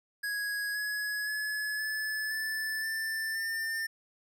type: tone with pitch steps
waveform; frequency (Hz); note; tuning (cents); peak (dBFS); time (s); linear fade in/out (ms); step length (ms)
square; 1661.2 / 1683.4 / 1705.9 / 1728.7 / 1751.9 / 1775.3 / 1799; G#6 / G#6 / G#6 / A6 / A6 / A6 / A6; 0 / +23 / +46 / -31 / -8 / +15 / +38; -32; 0.23-3.87; 10; 520
effects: none